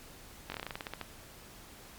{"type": "slowing click train", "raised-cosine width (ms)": 0.3, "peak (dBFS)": -21, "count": 13, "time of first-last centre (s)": [0.5, 1.013], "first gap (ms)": 20, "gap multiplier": 1.13, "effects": ["pink hiss -52 dBFS RMS until 1.98 s", "MP3 96 kbps"]}